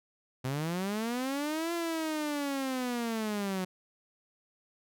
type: linear two-way sweep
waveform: sawtooth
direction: up then down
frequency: 124.9 to 343.2 to 182.3 Hz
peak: -27 dBFS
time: 0.44-3.65 s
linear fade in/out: 10 ms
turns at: 1.73 s
effects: none